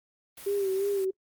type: noise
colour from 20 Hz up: white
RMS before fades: -45 dBFS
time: 0.37-1.05 s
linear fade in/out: 5 ms
type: tone with vibrato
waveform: sine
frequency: 392 Hz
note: G4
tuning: in tune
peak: -25 dBFS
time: 0.46-1.11 s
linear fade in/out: 10 ms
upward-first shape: sine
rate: 2.9 Hz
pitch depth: 58 cents each way
effects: noise-tail reverb RT60 0.1 s tail -26 dB re dry + Opus 32 kbps